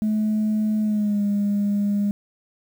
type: tone with pitch glide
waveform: sine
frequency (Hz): 214.6 to 203.6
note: A3 to G#3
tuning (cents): -43 to -34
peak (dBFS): -17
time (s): 0.02-2.11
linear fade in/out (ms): 0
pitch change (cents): -91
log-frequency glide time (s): 0.81-1.23
effects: tanh soft clip ceiling -16 dBFS + 8-bit